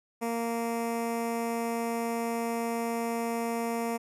15% pulse tone with notch filter, 231.8 Hz, A#3, 10 cents flat, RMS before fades -31 dBFS, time 0.21-3.98 s, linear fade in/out 20 ms, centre 3900 Hz, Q 1, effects resampled to 32000 Hz

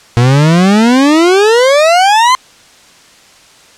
40% pulse exponential sweep, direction up, 116.54 to 1050 Hz, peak -4 dBFS, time 0.17-2.35 s, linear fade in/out 0 ms, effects white hiss -41 dBFS RMS until 3.77 s + low-pass 7000 Hz 12 dB/octave

